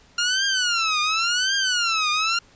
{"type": "tone with vibrato", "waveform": "15% pulse", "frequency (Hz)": 1396.9, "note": "F6", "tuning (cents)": 0, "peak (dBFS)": -13, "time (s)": [0.18, 2.39], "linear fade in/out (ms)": 5, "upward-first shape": "triangle", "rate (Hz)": 0.91, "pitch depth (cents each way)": 250, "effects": ["pink hiss -54 dBFS RMS until 2.55 s", "resampled to 16000 Hz"]}